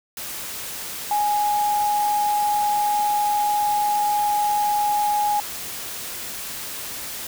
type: tone in noise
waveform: sine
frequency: 830.6 Hz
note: G#5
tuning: in tune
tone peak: -18 dBFS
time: 1.11-5.4 s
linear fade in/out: 2 ms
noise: white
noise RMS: -32 dBFS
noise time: 0.17-7.27 s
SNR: +11 dB
effects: none